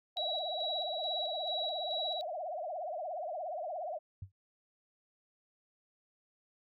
sine tone with vibrato, 667 Hz, E5, 20 cents sharp, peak -36 dBFS, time 0.16-3.99 s, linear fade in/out 20 ms, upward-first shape triangle, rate 17 Hz, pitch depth 230 cents each way
sine tone with tremolo, 3893 Hz, B7, 26 cents flat, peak -34 dBFS, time 0.17-2.21 s, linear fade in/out 0 ms, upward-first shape square, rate 2.3 Hz, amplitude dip 35%
sine tone with exponential decay, 96.1 Hz, G2, 34 cents flat, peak -37 dBFS, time 4.22-4.32 s, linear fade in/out 5 ms, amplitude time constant 20 ms
effects none

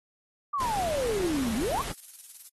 sine exponential two-way sweep, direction down then up, 1200 to 209.6 to 1200 Hz, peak -26 dBFS, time 0.53-1.82 s, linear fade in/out 10 ms, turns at 1.55 s
pink noise, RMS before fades -36 dBFS, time 0.6-1.92 s, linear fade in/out 2 ms
violet noise with tremolo, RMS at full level -41 dBFS, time 1.45-2.49 s, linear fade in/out 10 ms, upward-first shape square, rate 19 Hz, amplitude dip 60%
effects AAC 32 kbps

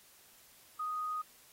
sine tone, 1244.5 Hz, D#6, in tune, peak -34 dBFS, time 0.79-1.22 s, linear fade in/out 10 ms, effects white hiss -61 dBFS RMS until 1.52 s + AAC 48 kbps

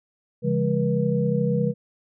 sine tone cluster, 139.6 / 170.7 / 205 / 481.7 Hz, C#3 / F3 / G#3 / B4, +13 / -39 / -22 / -43 cents, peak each -25 dBFS, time 0.42-1.74 s, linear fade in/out 50 ms, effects none

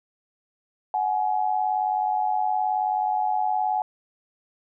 sine tone pair together, 744 / 843 Hz, F#5 / G#5, +9 / +26 cents, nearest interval major second, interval 217 cents, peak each -24 dBFS, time 0.94-3.82 s, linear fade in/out 2 ms, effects none

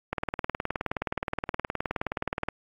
click train, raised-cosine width 0.5 ms, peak -13 dBFS, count 46, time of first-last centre 0.13-2.486 s, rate 19.1 Hz, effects AAC 48 kbps

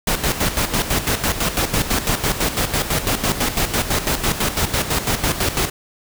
pink noise with tremolo, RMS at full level -18 dBFS, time 0.07-5.7 s, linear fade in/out 5 ms, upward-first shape square, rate 6 Hz, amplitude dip 65%, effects none

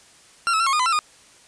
40% pulse tone with pitch steps, 1373 / 1297 / 1356 / 1089 / 1224 / 1010 / 1347 / 1226 Hz, F6 / E6 / E6 / C#6 / D#6 / B5 / E6 / D#6, -30 / -28 / +49 / -31 / -29 / +39 / +37 / -26 cents, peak -17 dBFS, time 0.47-0.99 s, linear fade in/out 0 ms, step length 65 ms, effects white hiss -51 dBFS RMS until 1.47 s + resampled to 22050 Hz

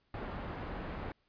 pink low-pass noise, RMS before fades -41 dBFS, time 0.14-1.12 s, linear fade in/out 2 ms, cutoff 1600 Hz, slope 12 dB/octave, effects pink hiss -75 dBFS RMS until 1.28 s + resampled to 11025 Hz

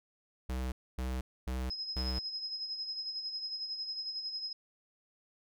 square tone bursts, 63.8 Hz, C2, 43 cents flat, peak -34 dBFS, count 4, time 0.49-2.19 s, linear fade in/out 5 ms, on 230 ms, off 260 ms
sine tone with tremolo, 5110 Hz, D#8, 45 cents sharp, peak -34 dBFS, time 1.7-4.53 s, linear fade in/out 5 ms, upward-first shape sine, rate 11 Hz, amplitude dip 55%
effects none

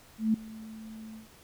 sine tone with ADSR envelope, 220 Hz, A3, in tune, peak -20 dBFS, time 0.18-1.28 s, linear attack 160 ms, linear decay 5 ms, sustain -21 dB, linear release 130 ms, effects pink hiss -56 dBFS RMS until 1.43 s

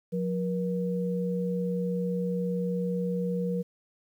sine tone pair together, 178.9 / 477.6 Hz, F3 / A#4, +42 / +42 cents, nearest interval octave + perfect fourth, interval 1700 cents, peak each -28 / -31 dBFS, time 0.12-3.63 s, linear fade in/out 20 ms, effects 10-bit

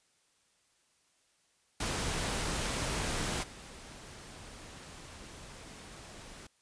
pink noise with level steps, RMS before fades -34 / -49 dBFS, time 1.8-6.47 s, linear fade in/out 5 ms, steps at 3.42 s, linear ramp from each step 20 ms, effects white hiss -71 dBFS RMS until 6.61 s + resampled to 22050 Hz

